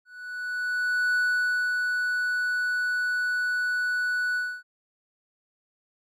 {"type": "tone with ADSR envelope", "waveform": "triangle", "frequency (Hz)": 1480, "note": "F#6", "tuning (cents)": 0, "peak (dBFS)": -19, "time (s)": [0.05, 4.63], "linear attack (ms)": 1100, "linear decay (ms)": 570, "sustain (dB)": -3, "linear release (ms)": 270, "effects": []}